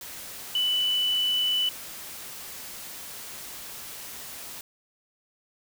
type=tone in noise; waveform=sine; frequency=2983 Hz; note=F#7; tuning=13 cents sharp; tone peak=-22 dBFS; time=0.55-1.69 s; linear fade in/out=2 ms; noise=white; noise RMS=-40 dBFS; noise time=0.01-4.61 s; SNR=+15 dB; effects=none